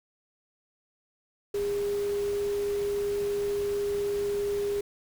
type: tone in noise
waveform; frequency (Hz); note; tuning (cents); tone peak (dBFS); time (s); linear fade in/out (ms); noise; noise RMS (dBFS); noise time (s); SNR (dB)
sine; 406.2; G#4; -38; -26; 1.54-4.81; 5; pink; -43; 1.54-4.81; +14
effects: none